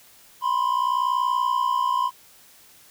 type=tone pair together; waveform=triangle; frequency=988 / 1048.7 Hz; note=B5 / C6; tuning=0 / +4 cents; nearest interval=minor second; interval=104 cents; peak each=-21 dBFS; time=0.41-2.11 s; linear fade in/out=50 ms; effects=white hiss -52 dBFS RMS until 2.9 s